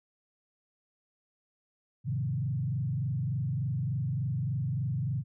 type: tone with frequency modulation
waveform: sine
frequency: 130.81 Hz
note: C3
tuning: in tune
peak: -28 dBFS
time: 2.04-5.24 s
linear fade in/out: 50 ms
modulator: 23.4 Hz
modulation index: 1.2
effects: none